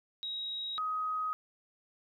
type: tone pair in turn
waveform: sine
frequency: 3811 / 1258.6 Hz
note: A#7 / D#6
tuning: +38 / +19 cents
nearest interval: octave + perfect fifth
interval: 1919 cents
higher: first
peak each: -35 / -31 dBFS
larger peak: second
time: 0.23-0.78 / 0.78-1.33 s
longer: neither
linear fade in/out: 0 ms
effects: 12-bit